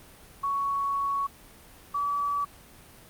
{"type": "tone pair in turn", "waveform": "sine", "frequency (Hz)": [1115, 1147], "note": ["C#6", "D6"], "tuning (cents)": [10, -41], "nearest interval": "unison", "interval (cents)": 49, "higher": "second", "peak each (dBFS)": -25, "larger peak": "neither", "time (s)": [[0.43, 1.27], [1.94, 2.45]], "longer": "first", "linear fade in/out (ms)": 10, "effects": ["pink hiss -51 dBFS RMS until 3.09 s", "Opus 32 kbps"]}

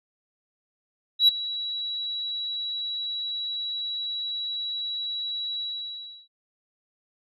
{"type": "tone with ADSR envelope", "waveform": "sine", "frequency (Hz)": 3904, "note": "B7", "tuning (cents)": -21, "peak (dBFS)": -10, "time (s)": [1.19, 6.28], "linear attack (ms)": 92, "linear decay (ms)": 13, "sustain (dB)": -18, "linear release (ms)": 680, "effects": ["tanh soft clip ceiling -11 dBFS"]}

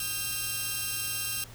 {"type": "tone cluster", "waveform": "5% pulse", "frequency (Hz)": [1248, 1591, 2740, 3200, 4084], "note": ["D#6", "G6", "F7", "G7", "C8"], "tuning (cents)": [5, 25, -34, 35, -43], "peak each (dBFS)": [-29, -27, -24, -31, -33], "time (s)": [0, 1.44], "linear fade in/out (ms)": 2, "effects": ["added 114 Hz sine -48 dBFS peak until 1.54 s", "pink hiss -50 dBFS RMS until 1.54 s"]}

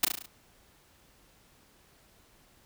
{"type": "noise with echo", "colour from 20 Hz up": "white", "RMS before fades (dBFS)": -22, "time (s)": [0.03, 0.05], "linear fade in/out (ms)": 5, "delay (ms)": 35, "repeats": 6, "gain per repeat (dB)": -4, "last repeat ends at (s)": 0.26, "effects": ["pink hiss -62 dBFS RMS until 2.65 s"]}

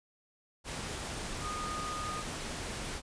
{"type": "tone in noise", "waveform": "sine", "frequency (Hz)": 1231, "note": "D#6", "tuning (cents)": -19, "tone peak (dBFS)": -37, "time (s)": [1.4, 2.24], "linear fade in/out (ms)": 50, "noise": "pink", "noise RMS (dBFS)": -39, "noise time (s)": [0.64, 3.02], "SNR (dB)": -1, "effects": ["resampled to 22050 Hz"]}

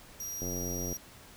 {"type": "tone", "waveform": "sawtooth", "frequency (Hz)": 5730, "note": "F8", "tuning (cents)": 44, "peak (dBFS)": -34, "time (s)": [0.2, 0.97], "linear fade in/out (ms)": 2}
{"type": "click train", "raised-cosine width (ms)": 2, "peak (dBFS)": -25, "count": 46, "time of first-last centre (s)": [0.42, 0.927], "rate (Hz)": 88.8}
{"effects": ["pink hiss -53 dBFS RMS until 1.36 s"]}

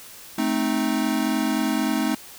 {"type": "chord", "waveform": "square", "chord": "A diminished", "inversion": "none", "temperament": "equal with one note detuned", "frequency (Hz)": [217.9, 261.6, 311.1], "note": ["A3", "C4", "Eb4"], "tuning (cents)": [-17, 0, 0], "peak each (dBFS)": -26, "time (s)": [0.38, 2.15], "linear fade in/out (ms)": 5, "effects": ["white hiss -43 dBFS RMS until 2.38 s"]}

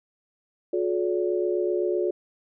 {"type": "tone cluster", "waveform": "sine", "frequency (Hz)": [359.4, 427.3, 573], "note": ["F4", "G#4", "D5"], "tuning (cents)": [50, 49, -43], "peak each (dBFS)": [-24, -28, -30], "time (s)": [0.73, 2.11], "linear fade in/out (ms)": 5, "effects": []}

